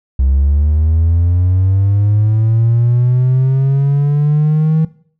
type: linear sweep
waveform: triangle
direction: up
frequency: 65 to 159.9 Hz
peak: -6 dBFS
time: 0.19-4.85 s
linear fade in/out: 5 ms
effects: noise-tail reverb RT60 0.5 s tail -20 dB re dry + tanh soft clip ceiling -3 dBFS

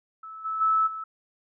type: tone with level steps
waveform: sine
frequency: 1306 Hz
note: E6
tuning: 17 cents flat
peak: -38 / -27 / -19 / -32 dBFS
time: 0.23-1.04 s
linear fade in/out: 5 ms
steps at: 0.44 / 0.6 / 0.86 s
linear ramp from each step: 20 ms
effects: none

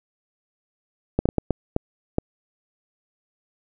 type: clicks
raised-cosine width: 2 ms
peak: -6 dBFS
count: 7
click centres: 1.19 / 1.256 / 1.289 / 1.383 / 1.507 / 1.764 / 2.184 s
effects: none

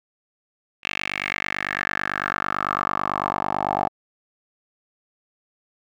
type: tone with band-pass filter sweep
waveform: 10% pulse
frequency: 49 Hz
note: G1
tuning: in tune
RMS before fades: -26 dBFS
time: 0.83-3.89 s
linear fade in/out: 20 ms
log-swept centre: 2600 to 800 Hz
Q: 4.2
effects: none

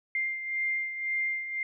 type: beating tone pair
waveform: sine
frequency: 2102 / 2103.9 Hz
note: C7 / C7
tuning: +7 / +9 cents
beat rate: 1.9 Hz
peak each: -29 / -36 dBFS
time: 0.15-1.63 s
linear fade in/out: 2 ms
effects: none

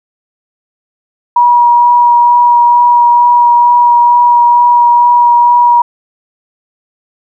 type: tone with vibrato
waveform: sine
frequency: 960 Hz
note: B5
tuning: 49 cents flat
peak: -3 dBFS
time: 1.36-5.82 s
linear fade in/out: 5 ms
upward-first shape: sine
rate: 2.2 Hz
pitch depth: 9 cents each way
effects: none

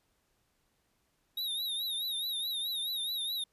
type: tone with vibrato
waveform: square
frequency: 3772 Hz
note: A#7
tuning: 20 cents sharp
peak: -33 dBFS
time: 1.37-3.44 s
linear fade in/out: 5 ms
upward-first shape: triangle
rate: 4.7 Hz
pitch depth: 110 cents each way
effects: pink hiss -75 dBFS RMS until 3.52 s + resampled to 32000 Hz

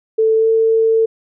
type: tone with pitch glide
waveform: sine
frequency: 442.5 to 447.9 Hz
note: A4 to A4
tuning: +10 to +31 cents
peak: -10 dBFS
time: 0.18-1.06 s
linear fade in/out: 10 ms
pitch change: +21 cents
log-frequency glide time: 0.35-0.49 s
effects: none

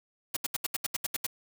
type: noise bursts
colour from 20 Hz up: white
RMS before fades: -31 dBFS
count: 10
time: 0.34-1.266 s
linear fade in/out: 5 ms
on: 26 ms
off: 74 ms
effects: none

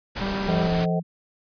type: noise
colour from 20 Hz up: pink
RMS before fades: -30 dBFS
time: 0.15-0.86 s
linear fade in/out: 20 ms
type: harmonic tone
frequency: 196 Hz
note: G3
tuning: in tune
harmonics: 1 / 2 / 3 / 4 / 5 / 6 / 7 / 8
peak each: -27 / -33 / -38 / -41 / -38 / -45 / -44 / -42 dBFS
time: 0.21-0.67 s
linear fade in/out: 5 ms
type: tone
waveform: sine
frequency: 170 Hz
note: F3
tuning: 46 cents flat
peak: -22 dBFS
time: 0.46-1.03 s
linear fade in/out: 50 ms
type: chord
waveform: sine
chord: A diminished seventh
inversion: none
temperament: just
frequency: 440 / 528 / 633.6 / 760.3 Hz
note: A4 / C5 / Eb5 / Gb5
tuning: 0 / +16 / +31 / +47 cents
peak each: -30 / -33 / -29 / -32 dBFS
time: 0.48-1 s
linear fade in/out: 10 ms
effects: resampled to 11025 Hz

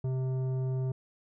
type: tone with tanh clipping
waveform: sine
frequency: 130.2 Hz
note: C3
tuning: 8 cents flat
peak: -30 dBFS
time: 0.04-0.92 s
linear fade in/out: 5 ms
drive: 11 dB
effects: none

